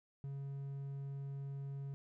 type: tone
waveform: triangle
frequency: 138.59 Hz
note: C#3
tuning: in tune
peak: -39 dBFS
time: 0.24-1.94 s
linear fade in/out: 0 ms
effects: none